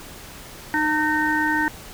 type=harmonic tone with a mistuned harmonic; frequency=306.7 Hz; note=D#4; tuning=25 cents flat; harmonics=1 / 3 / 5 / 6; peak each=-24 / -24 / -24 / -24 dBFS; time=0.74-1.68 s; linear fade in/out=0 ms; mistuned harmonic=3; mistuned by=-19 cents; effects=pink hiss -40 dBFS RMS until 1.93 s